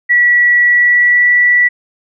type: tone with pitch glide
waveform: sine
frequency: 1940 to 1955.8 Hz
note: B6 to B6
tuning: -31 to -17 cents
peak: -6 dBFS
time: 0.09-1.69 s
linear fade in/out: 20 ms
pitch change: +14 cents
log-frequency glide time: 0.64-1.3 s
effects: none